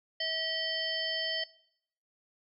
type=harmonic tone with a mistuned harmonic; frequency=644 Hz; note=E5; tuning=41 cents flat; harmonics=1 / 3 / 5 / 7 / 8; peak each=-39 / -37 / -34 / -37 / -39 dBFS; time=0.2-1.44 s; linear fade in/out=5 ms; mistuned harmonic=5; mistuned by=-65 cents; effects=noise-tail reverb RT60 0.7 s tail -21 dB re dry